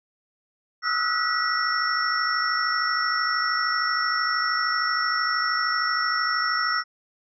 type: tone cluster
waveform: sine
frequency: 1265 / 1318 / 1456 / 1941 / 5440 Hz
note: D#6 / E6 / F#6 / B6 / F8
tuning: +28 / -1 / -28 / -31 / -46 cents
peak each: -28 dBFS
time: 0.82-6.84 s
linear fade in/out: 50 ms
effects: none